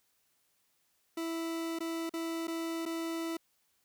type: tone with dropouts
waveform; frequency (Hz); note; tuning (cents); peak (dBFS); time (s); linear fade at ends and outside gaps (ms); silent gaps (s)
40% pulse; 329.6; E4; 0; -33; 1.17-3.37; 5; 1.789-1.804 / 2.095-2.137 / 2.472-2.479 / 2.855-2.86
effects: white hiss -74 dBFS RMS until 3.84 s

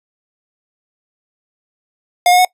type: tone with pitch steps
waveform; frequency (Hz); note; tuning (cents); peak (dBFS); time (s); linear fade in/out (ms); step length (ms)
square; 712 / 722.4 / 732.9; F5 / F#5 / F#5; +33 / -42 / -17; -8; 2.26-2.449; 2; 63
effects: noise-tail reverb RT60 0.1 s tail -22 dB re dry + resampled to 32000 Hz

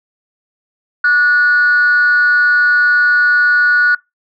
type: tone with frequency modulation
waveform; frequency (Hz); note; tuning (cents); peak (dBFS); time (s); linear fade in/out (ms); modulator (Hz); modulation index
sine; 1459; F#6; -25; -7; 1.04-3.95; 5; 300; 0.31
effects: noise-tail reverb RT60 0.2 s tail -23 dB re dry + tanh soft clip ceiling -5 dBFS

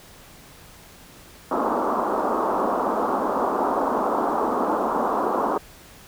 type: band-pass noise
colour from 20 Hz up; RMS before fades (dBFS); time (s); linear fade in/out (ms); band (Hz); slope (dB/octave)
white; -23; 1.51-5.58; 2; 210 to 1200; 48
effects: pink hiss -47 dBFS RMS until 6.07 s

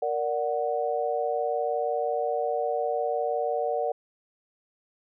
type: chord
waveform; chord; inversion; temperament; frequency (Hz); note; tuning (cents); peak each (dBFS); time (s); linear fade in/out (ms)
sine; Bb augmented; none; equal with one note detuned; 466.2 / 585.6 / 740; Bb4 / D5 / F#5; 0 / -5 / 0; -29; 0.02-3.92; 5
effects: none

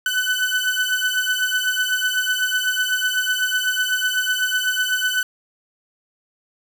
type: beating tone pair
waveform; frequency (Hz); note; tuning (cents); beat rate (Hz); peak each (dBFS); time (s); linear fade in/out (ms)
30% pulse; 1500 / 1508; F#6 / F#6; +23 / +32; 8; -19; 0.06-5.23; 2
effects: none

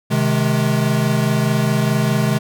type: chord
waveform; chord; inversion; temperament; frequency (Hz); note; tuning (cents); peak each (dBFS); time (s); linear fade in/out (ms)
square; Ab major; first; equal with one note detuned; 130.81 / 155.56 / 210.7; C3 / Eb3 / Ab3; 0 / 0 / +25; -19 / -21 / -20; 0.1-2.39; 20
effects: none

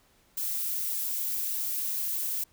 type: noise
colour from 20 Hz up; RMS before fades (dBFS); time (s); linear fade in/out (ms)
violet; -31; 0.37-2.44; 5
effects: pink hiss -64 dBFS RMS until 2.52 s

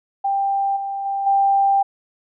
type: tone with level steps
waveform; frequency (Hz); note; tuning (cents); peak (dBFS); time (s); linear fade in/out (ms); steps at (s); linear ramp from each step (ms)
sine; 790; G5; +13; -17 / -23 / -20 / -13; 0.24-1.83; 10; 0.76 / 1.05 / 1.26; 10
effects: none

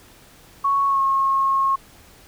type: tone with pitch glide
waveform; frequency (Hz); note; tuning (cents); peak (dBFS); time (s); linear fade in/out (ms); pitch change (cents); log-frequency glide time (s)
sine; 1108.7 to 1084.6; C#6 to C#6; 0 to -38; -16; 0.64-1.76; 10; -38; 0.87-1.01
effects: pink hiss -49 dBFS RMS until 2.27 s

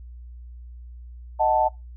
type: chord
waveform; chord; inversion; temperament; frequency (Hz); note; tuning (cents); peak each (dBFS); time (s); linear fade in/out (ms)
sine; D# diminished; none; equal; 622.3 / 740 / 880; D#5 / F#5 / A5; 0 / 0 / 0; -23 / -22 / -20; 1.39-1.69; 20
effects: noise-tail reverb RT60 0.2 s tail -22 dB re dry + added 60 Hz sine -38 dBFS peak until 1.96 s

